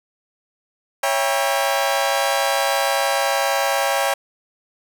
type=chord; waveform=sawtooth; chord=C# diminished seventh; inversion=none; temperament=just; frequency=554.4 / 665.2 / 798.3 / 957.9 Hz; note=C#5 / E5 / G5 / Bb5; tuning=0 / +16 / +31 / +47 cents; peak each=-18 / -21 / -18 / -23 dBFS; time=1.03-4.14 s; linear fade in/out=5 ms; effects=none